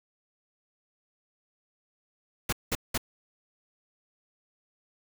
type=noise bursts; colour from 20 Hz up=pink; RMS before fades=-28 dBFS; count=3; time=2.49-2.978 s; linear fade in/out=5 ms; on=36 ms; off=190 ms; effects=none